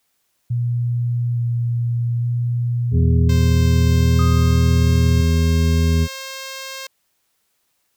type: tone with vibrato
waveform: sine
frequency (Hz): 119.5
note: A#2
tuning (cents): +43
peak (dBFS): -17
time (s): 0.5-5.22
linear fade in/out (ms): 10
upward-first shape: square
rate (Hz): 0.58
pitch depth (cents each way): 10
type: harmonic tone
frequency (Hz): 82.1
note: E2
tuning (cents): -6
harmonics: 1 / 2 / 3 / 5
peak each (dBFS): -14 / -20 / -24 / -28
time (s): 2.91-6.08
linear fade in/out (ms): 50
type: tone with pitch glide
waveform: 5% pulse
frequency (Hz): 525 to 533.6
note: C5 to C5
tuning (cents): +6 to +34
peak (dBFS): -18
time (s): 3.29-6.87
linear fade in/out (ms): 5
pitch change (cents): +28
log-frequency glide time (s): 3.87-4.86
type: tone with exponential decay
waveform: sine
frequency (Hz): 1244.5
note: D#6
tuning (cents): 0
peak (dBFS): -23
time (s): 4.19-5.57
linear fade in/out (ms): 2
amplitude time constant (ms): 300
effects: white hiss -68 dBFS RMS until 7.96 s